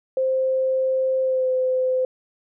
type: tone with pitch glide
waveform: sine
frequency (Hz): 523.3 to 513.7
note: C5 to C5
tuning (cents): 0 to -32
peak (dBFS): -18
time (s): 0.17-2.05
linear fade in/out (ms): 2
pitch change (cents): -32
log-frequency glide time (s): 1.22-1.49
effects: none